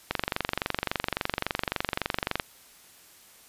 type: click train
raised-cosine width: 0.3 ms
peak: -9 dBFS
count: 55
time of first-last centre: 0.11-2.398 s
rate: 23.6 Hz
effects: white hiss -54 dBFS RMS until 3.48 s + resampled to 32000 Hz